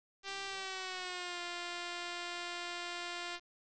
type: tone with pitch glide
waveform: 5% pulse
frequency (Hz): 392 to 349.2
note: G4 to F4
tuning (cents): 0 to 0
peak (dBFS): -28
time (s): 0.23-3.4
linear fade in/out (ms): 50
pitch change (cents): -200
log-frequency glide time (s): 0.46-1.4
effects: resampled to 16000 Hz + 9-bit